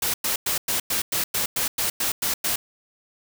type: noise bursts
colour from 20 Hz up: white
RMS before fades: -24 dBFS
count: 12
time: 0.02-2.56 s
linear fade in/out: 5 ms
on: 120 ms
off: 100 ms
effects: none